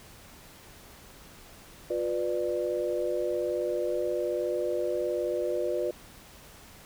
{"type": "chord", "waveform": "sine", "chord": "B diminished", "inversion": "second", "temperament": "just", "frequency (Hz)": [355.6, 493.9, 592.7], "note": ["F4", "B4", "D5"], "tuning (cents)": [31, 0, 16], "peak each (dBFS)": -31, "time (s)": [1.9, 5.91], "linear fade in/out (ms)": 5, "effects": ["pink hiss -51 dBFS RMS until 6.85 s"]}